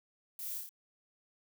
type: noise with echo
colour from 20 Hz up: violet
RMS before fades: -43 dBFS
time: 0.39-0.58 s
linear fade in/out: 2 ms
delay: 28 ms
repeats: 4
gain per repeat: -2 dB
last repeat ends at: 0.692 s
effects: none